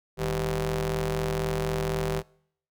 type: ring-modulated tone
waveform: sawtooth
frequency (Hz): 118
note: A#2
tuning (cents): +22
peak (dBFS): -19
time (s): 0.17-2.23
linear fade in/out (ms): 50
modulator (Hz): 273
effects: noise-tail reverb RT60 0.7 s tail -25 dB re dry